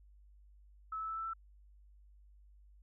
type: tone with pitch steps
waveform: sine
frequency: 1300 / 1308.3 / 1316.6 / 1325 / 1333.5 Hz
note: E6 / E6 / E6 / E6 / E6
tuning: -24 / -13 / -3 / +9 / +20 cents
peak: -37 dBFS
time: 0.92-1.335 s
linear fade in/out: 5 ms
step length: 83 ms
effects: added 50 Hz sine -58 dBFS peak until 2.82 s